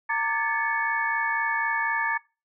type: tone cluster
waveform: sine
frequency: 916 / 1175 / 1678 / 1742 / 2217 Hz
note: A#5 / D6 / G#6 / A6 / C#7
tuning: -31 / +1 / +17 / -18 / 0 cents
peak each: -28 / -33 / -35 / -26 / -33 dBFS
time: 0.09-2.18 s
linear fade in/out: 10 ms
effects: noise-tail reverb RT60 0.3 s tail -23 dB re dry